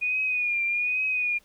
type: tone with vibrato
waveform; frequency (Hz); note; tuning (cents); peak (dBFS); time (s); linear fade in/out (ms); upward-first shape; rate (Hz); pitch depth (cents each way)
sine; 2455; D#7; -24; -23; 0.01-1.39; 20; triangle; 1.2; 65
effects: pink hiss -61 dBFS RMS until 1.44 s